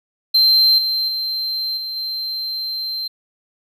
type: tone with level steps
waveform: triangle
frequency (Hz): 4128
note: C8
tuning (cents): -24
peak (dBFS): -9 / -16 / -19 / -23 / -21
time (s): 0.34-3.08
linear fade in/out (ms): 10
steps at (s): 0.78 / 1.08 / 1.77 / 1.96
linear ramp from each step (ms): 5
effects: none